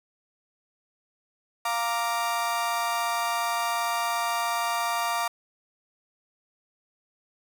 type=chord; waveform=35% pulse; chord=Bb major; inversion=second; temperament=equal; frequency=698.5 / 932.3 / 1174.7 Hz; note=F5 / Bb5 / D6; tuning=0 / 0 / 0 cents; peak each=-28 dBFS; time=1.65-5.28 s; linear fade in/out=5 ms; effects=none